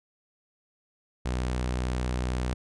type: tone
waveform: sawtooth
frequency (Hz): 62.2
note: B1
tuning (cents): +13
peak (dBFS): -23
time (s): 1.25-2.54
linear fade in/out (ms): 10
effects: resampled to 22050 Hz